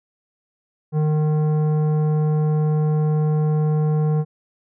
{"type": "tone with tanh clipping", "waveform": "triangle", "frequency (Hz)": 153, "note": "D#3", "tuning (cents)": -29, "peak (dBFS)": -18, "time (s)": [0.92, 4.25], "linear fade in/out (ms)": 50, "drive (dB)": 16, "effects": []}